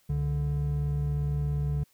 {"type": "tone pair together", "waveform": "triangle", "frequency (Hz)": [68.2, 145.26], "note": ["C#2", "D3"], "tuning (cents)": [-28, -19], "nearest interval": "octave + minor second", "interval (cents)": 1309, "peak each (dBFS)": [-29, -25], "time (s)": [0.09, 1.84], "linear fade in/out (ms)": 10, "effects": ["white hiss -66 dBFS RMS until 1.93 s"]}